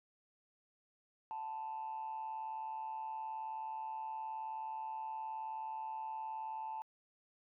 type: tone with amplitude modulation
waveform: sine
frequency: 880 Hz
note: A5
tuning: in tune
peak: -36 dBFS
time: 1.31-6.82 s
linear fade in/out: 0 ms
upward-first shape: sine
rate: 139 Hz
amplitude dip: 60%
effects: tanh soft clip ceiling -35 dBFS